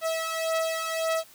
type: beating tone pair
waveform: sawtooth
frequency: 648 / 649.8 Hz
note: E5 / E5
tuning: -30 / -25 cents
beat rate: 1.8 Hz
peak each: -27 / -24 dBFS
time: 0.01-1.24 s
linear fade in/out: 50 ms
effects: white hiss -53 dBFS RMS until 1.34 s